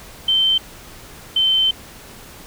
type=tone pair in turn; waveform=sine; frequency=3103 / 3087 Hz; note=G7 / G7; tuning=-18 / -27 cents; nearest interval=unison; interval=9 cents; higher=first; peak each=-13 dBFS; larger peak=neither; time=0.28-0.58 / 1.36-1.71 s; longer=second; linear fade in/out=5 ms; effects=pink hiss -40 dBFS RMS until 2.46 s